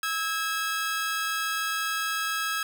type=tone pair together; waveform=sawtooth; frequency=1301 / 1638 Hz; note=E6 / G#6; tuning=-23 / -24 cents; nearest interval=major third; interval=399 cents; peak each=-26 dBFS; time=0.03-2.63 s; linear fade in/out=2 ms; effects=none